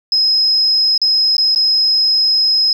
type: tone with dropouts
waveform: sine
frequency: 5110 Hz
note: D#8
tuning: 45 cents sharp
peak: -10 dBFS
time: 0.12-2.73 s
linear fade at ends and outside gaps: 2 ms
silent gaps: 0.978-1.016 / 1.368-1.381 / 1.549-1.559 s
effects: 7-bit